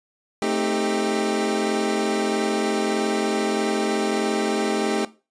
25% pulse chord, A half-diminished seventh, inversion none, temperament equal with one note detuned, 220 / 261.6 / 311.1 / 396.8 Hz, A3 / C4 / Eb4 / G4, 0 / 0 / 0 / +21 cents, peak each -22 / -27 / -24 / -21 dBFS, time 0.42-5.05 s, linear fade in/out 2 ms, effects noise-tail reverb RT60 0.3 s tail -18 dB re dry + resampled to 22050 Hz

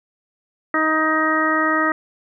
harmonic tone, 314 Hz, D#4, 16 cents sharp, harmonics 1 / 2 / 3 / 4 / 5 / 6, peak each -22 / -25 / -29 / -20 / -27 / -21 dBFS, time 0.74-1.92 s, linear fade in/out 2 ms, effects none

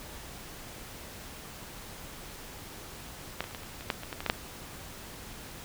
clicks, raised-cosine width 0.3 ms, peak -14 / -23 / -30 / -22 / -30 / -26 / -11 / -23 / -20 / -20 / -14 / -7 dBFS, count 12, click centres 3.406 / 3.441 / 3.511 / 3.548 / 3.634 / 3.809 / 3.902 / 4.034 / 4.128 / 4.205 / 4.263 / 4.299 s, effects pink hiss -45 dBFS RMS until 5.64 s

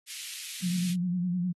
pink high-pass noise, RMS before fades -40 dBFS, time 0.06-0.96 s, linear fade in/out 50 ms, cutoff 2400 Hz, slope 24 dB/octave
sine tone with vibrato, 178.5 Hz, F3, 38 cents sharp, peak -26 dBFS, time 0.62-1.53 s, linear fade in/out 20 ms, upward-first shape sine, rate 9.8 Hz, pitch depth 57 cents each way
effects AAC 32 kbps

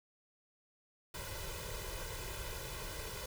pink noise with comb filter, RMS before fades -43 dBFS, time 1.14-3.26 s, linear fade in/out 5 ms, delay 2 ms, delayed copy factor +0.85, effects none

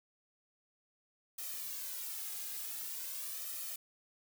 blue noise with flanger, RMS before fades -42 dBFS, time 1.38-3.76 s, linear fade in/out 5 ms, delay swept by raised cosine 1.6 to 2.43 ms, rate 0.46 Hz, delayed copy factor +0.7, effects none

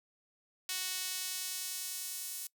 sawtooth tone with high-pass filter sweep, 370 Hz, F#4, in tune, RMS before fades -39 dBFS, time 0.69-2.47 s, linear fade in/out 2 ms, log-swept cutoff 3500 to 8300 Hz, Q 0.71, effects noise-tail reverb RT60 0.1 s tail -22 dB re dry

